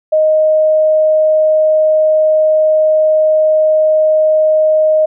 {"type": "tone", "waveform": "sine", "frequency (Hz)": 622.3, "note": "D#5", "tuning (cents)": 0, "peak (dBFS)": -7, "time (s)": [0.12, 5.06], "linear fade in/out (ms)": 10, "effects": []}